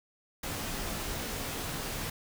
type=noise with comb filter; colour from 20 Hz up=pink; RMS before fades=-36 dBFS; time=0.43-2.1 s; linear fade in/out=5 ms; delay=16 ms; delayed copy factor=-0.5; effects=none